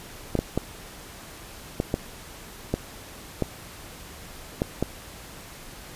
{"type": "clicks", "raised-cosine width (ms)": 2, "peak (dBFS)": -9, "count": 9, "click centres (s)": [0.353, 0.39, 0.576, 1.801, 1.941, 2.74, 3.423, 4.619, 4.826], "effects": ["pink hiss -43 dBFS RMS until 5.95 s", "resampled to 32000 Hz"]}